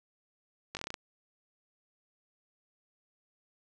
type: slowing click train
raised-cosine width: 0.2 ms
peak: -20 dBFS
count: 8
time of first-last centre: 0.75-0.942 s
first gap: 19 ms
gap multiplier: 1.12
effects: none